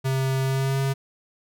square tone with pitch glide, 133.1 to 135.9 Hz, C3 to C#3, +30 to -34 cents, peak -22 dBFS, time 0.04-0.94 s, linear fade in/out 20 ms, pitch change +36 cents, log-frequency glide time 0.42-0.79 s, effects none

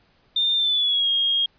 sine tone with pitch glide, 3611 to 3254 Hz, A7 to G#7, +44 to -36 cents, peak -18 dBFS, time 0.36-1.46 s, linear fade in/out 5 ms, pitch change -180 cents, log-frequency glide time 0.55-1.09 s, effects pink hiss -61 dBFS RMS until 1.58 s + resampled to 11025 Hz

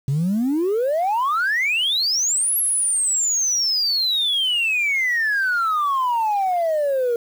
sine exponential two-way sweep, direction up then down, 130.81 to 11480 to 463.9 Hz, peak -16 dBFS, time 0.08-7.16 s, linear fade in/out 2 ms, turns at 2.57 s, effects tanh soft clip ceiling -14 dBFS + 7-bit

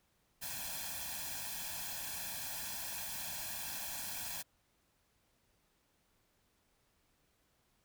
white noise with comb filter, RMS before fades -42 dBFS, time 0.41-4.43 s, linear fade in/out 20 ms, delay 1.2 ms, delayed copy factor +0.8, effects pink hiss -75 dBFS RMS until 7.84 s

